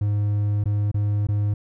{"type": "tone with dropouts", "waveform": "triangle", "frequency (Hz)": 103.3, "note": "G#2", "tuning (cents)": -9, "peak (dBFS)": -17, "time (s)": [0.01, 1.54], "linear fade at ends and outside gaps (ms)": 5, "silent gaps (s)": [[0.64, 0.656], [0.915, 0.943], [1.27, 1.286]], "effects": []}